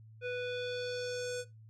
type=tone with low-pass filter sweep; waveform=square; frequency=493.9 Hz; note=B4; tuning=in tune; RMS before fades=-37 dBFS; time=0.21-1.45 s; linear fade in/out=50 ms; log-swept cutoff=2400 to 8000 Hz; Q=2.4; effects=noise-tail reverb RT60 0.2 s tail -18 dB re dry + added 110 Hz sine -52 dBFS peak until 1.69 s